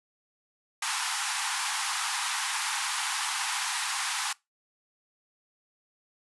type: band-pass noise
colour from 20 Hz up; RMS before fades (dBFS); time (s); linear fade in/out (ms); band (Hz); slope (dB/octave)
pink; -31; 0.82-4.33; 5; 790 to 11000; 96
effects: noise-tail reverb RT60 0.2 s tail -23 dB re dry